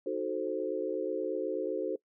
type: chord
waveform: sine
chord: D# diminished seventh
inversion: none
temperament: equal with one note detuned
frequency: 311.1 / 370 / 438.2 / 523.3 Hz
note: D#4 / F#4 / A4 / C5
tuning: 0 / 0 / -7 / 0 cents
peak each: -38 / -35 / -35 / -36 dBFS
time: 0.06-1.96 s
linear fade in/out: 5 ms
effects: noise-tail reverb RT60 0.1 s tail -22 dB re dry